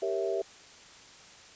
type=chord; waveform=sine; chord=G diminished seventh; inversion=none; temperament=equal; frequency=392 / 466.2 / 554.4 / 659.3 Hz; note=G4 / Bb4 / Db5 / Fb5; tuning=0 / 0 / 0 / 0 cents; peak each=-31 / -35 / -37 / -33 dBFS; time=0.02-0.42 s; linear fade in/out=5 ms; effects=white hiss -52 dBFS RMS until 1.55 s + resampled to 16000 Hz